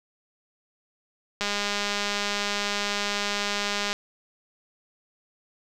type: click train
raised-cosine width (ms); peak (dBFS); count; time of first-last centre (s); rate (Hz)
0.2; -10; 515; 1.41-3.93; 204
effects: none